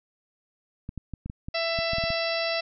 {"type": "clicks", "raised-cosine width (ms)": 5, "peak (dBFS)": -22, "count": 11, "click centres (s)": [0.891, 0.977, 1.137, 1.26, 1.299, 1.485, 1.789, 1.934, 1.984, 2.039, 2.104]}
{"type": "harmonic tone", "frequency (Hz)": 665, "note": "E5", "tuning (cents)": 15, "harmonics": [1, 2, 3, 4, 5, 6, 7, 8], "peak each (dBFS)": [-28, -37, -34, -33, -40, -36, -35, -36], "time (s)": [1.54, 2.61], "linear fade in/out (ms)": 10}
{"effects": []}